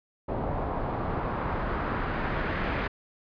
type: noise with low-pass filter sweep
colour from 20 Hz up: pink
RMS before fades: -30 dBFS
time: 0.28-2.88 s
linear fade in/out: 10 ms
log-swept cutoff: 770 to 2000 Hz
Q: 1.4
effects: resampled to 11025 Hz